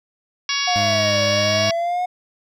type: harmonic tone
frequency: 560 Hz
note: C#5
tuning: 18 cents sharp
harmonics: 2 / 3 / 4 / 5 / 6 / 7 / 8 / 9 / 10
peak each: -29 / -30 / -26 / -28 / -28 / -31 / -30 / -28 / -26 dBFS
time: 0.49-1.71 s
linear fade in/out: 2 ms
type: linear two-way sweep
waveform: triangle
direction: down then up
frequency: 730 to 580 to 730 Hz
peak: -17 dBFS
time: 0.67-2.06 s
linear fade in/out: 10 ms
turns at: 1.24 s
type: tone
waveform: 25% pulse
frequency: 103.83 Hz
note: G#2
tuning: in tune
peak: -20 dBFS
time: 0.76-1.7 s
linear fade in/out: 0 ms
effects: none